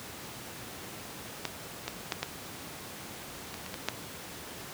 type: clicks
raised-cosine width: 0.2 ms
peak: -13 / -15 / -12 / -12 / -21 / -23 / -19 / -10 dBFS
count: 8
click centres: 1.453 / 1.88 / 2.122 / 2.23 / 3.542 / 3.663 / 3.742 / 3.886 s
effects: pink hiss -43 dBFS RMS until 4.73 s + high-pass 100 Hz 12 dB/octave